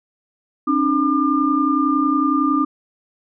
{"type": "tone cluster", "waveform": "sine", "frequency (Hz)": [271.9, 302.8, 1201], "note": ["C#4", "D#4", "D6"], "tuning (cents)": [-33, -47, 38], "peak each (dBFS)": -19, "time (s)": [0.67, 2.65], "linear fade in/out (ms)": 10, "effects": []}